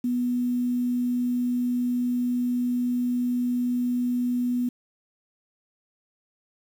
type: tone with quantisation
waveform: sine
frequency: 245.4 Hz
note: B3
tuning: 11 cents flat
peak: -22 dBFS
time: 0.04-4.69 s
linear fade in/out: 5 ms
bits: 8
effects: none